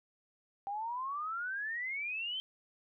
sine exponential sweep, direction up, 784 to 3145 Hz, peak -35 dBFS, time 0.67-2.4 s, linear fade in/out 0 ms, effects none

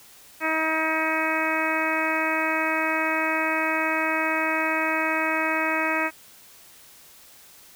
harmonic tone, 317.6 Hz, D#4, 36 cents sharp, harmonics 1 / 2 / 3 / 4 / 5 / 6 / 7 / 8, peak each -30 / -30 / -30 / -30 / -30 / -30 / -30 / -30 dBFS, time 0.4-6.11 s, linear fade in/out 50 ms, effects white hiss -50 dBFS RMS until 7.75 s

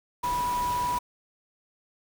sine tone in noise, 980 Hz, B5, 14 cents flat, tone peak -25 dBFS, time 0.23-0.99 s, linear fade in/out 10 ms, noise pink, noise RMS -37 dBFS, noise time 0.23-0.99 s, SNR +9 dB, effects none

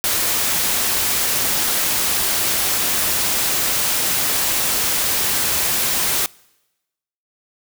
white noise, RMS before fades -19 dBFS, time 0.04-6.26 s, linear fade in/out 0 ms, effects noise-tail reverb RT60 1.0 s tail -25 dB re dry

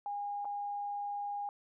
sine tone with dropouts, 815 Hz, G#5, 33 cents flat, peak -35 dBFS, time 0.06-1.49 s, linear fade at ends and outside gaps 1 ms, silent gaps 0.447-0.453 s, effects none

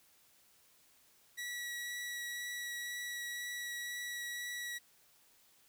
sawtooth tone with vibrato, 1934 Hz, B6, 37 cents flat, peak -36 dBFS, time 1.37-4.79 s, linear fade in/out 20 ms, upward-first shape triangle, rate 2 Hz, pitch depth 10 cents each way, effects white hiss -67 dBFS RMS until 5.68 s

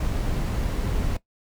brown noise, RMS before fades -25 dBFS, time 0-1.17 s, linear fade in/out 5 ms, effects noise-tail reverb RT60 0.1 s tail -17 dB re dry

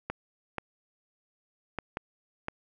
clicks, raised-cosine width 0.5 ms, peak -17 dBFS, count 5, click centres 0.1 / 0.583 / 1.787 / 1.971 / 2.484 s, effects none

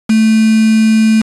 sine tone with quantisation, 220 Hz, A3, in tune, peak -6 dBFS, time 0.09-1.22 s, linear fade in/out 10 ms, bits 3, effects resampled to 24000 Hz

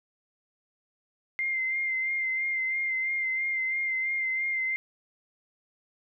sine tone with vibrato, 2093 Hz, C7, in tune, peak -26 dBFS, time 1.39-4.76 s, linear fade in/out 0 ms, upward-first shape sine, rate 3 Hz, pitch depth 28 cents each way, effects none

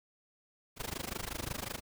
pink noise with amplitude modulation, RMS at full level -36 dBFS, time 0.76-1.81 s, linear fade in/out 50 ms, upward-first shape sine, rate 25.5 Hz, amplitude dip 95%, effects none

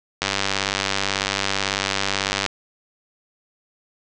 click train, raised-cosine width 0.2 ms, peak -3 dBFS, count 221, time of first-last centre 0.22-2.463 s, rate 98.1 Hz, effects resampled to 24000 Hz + 7-bit

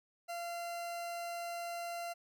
40% pulse tone, 688 Hz, F5, 26 cents flat, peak -38 dBFS, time 0.28-2.14 s, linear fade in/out 20 ms, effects none

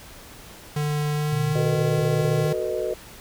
square tone with pitch glide, 148.9 to 153.26 Hz, D3 to D#3, +24 to -26 cents, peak -23 dBFS, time 0.76-2.53 s, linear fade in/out 5 ms, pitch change +50 cents, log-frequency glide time 1.13-1.63 s
sine tone bursts, 123.3 Hz, B2, 2 cents flat, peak -25 dBFS, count 5, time 1.32-2.454 s, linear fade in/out 5 ms, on 210 ms, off 21 ms
sine chord, B dominant seventh, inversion second, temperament just, 370.4 / 444.5 / 493.9 / 617.4 Hz, F#4 / A4 / B4 / D#5, +2 / +18 / 0 / -14 cents, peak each -29 dBFS, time 1.55-2.94 s, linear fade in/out 5 ms
effects pink hiss -44 dBFS RMS until 3.2 s

